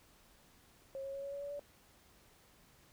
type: tone with pitch steps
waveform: sine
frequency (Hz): 541 / 546.7 / 552.4 / 558.1 / 564 / 569.9 / 575.8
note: C#5 / C#5 / C#5 / C#5 / C#5 / C#5 / D5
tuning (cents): -42 / -24 / -6 / +12 / +30 / +48 / -34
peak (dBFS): -40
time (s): 0.95-1.594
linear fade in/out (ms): 0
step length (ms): 92
effects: pink hiss -65 dBFS RMS until 2.92 s

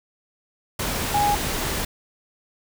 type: tone in noise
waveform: sine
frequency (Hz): 823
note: G#5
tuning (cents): -16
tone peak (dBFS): -18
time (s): 1.14-1.35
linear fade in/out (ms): 5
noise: pink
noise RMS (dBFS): -26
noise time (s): 0.79-1.85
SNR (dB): +5
effects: none

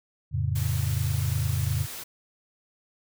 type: chord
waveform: sine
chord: F augmented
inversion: none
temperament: equal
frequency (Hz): 87.31 / 110 / 138.59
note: F2 / A2 / C#3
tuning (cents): 0 / 0 / 0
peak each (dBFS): -28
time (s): 0.31-1.87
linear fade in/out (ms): 50
type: noise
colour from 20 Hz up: white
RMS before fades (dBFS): -38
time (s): 0.55-2.04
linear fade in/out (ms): 10
effects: none

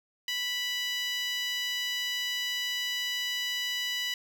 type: tone with high-pass filter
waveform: 10% pulse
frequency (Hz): 986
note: B5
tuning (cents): -3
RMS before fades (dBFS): -32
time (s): 0.28-4.14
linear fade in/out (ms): 2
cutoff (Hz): 2400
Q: 6
effects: none

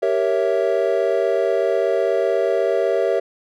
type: chord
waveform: triangle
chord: G diminished seventh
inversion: none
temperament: equal with one note detuned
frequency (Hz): 390 / 466.2 / 554.4 / 659.3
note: G4 / Bb4 / Db5 / Fb5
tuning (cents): -9 / 0 / 0 / 0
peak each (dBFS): -20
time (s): 0.02-3.2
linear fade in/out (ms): 10
effects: none

